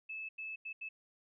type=tone bursts at uneven times; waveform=sine; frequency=2611 Hz; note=E7; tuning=17 cents flat; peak=-40 dBFS; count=4; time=0.09-0.29 / 0.38-0.56 / 0.65-0.73 / 0.81-0.89 s; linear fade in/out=10 ms; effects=none